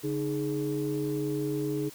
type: tone cluster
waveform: sine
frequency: 142.5 / 307.9 / 418.4 Hz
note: C#3 / D#4 / G#4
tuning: +48 / -18 / +13 cents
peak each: -33 / -30 / -31 dBFS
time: 0.03-1.9 s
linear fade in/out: 20 ms
effects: tanh soft clip ceiling -21 dBFS + white hiss -49 dBFS RMS until 1.94 s